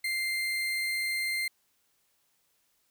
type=tone; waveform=35% pulse; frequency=2094 Hz; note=C7; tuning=1 cent sharp; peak=-27 dBFS; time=0.04-1.48 s; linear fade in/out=5 ms; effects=white hiss -72 dBFS RMS until 2.9 s